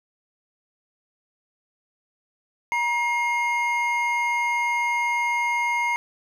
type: tone pair together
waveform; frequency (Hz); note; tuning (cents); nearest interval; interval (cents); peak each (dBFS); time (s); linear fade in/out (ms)
triangle; 950 / 2136; A#5 / C7; +33 / +35; octave + major second; 1402; -22; 2.72-5.96; 0
effects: none